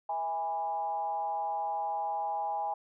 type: tone with frequency modulation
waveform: sine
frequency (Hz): 821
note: G#5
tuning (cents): -20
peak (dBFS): -30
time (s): 0.09-2.74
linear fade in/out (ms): 5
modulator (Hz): 171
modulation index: 0.65
effects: none